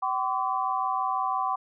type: tone cluster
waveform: sine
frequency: 767 / 1020 / 1146 Hz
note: G5 / C6 / D6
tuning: -38 / -44 / -43 cents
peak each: -29 dBFS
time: 0.02-1.56 s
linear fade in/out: 10 ms
effects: none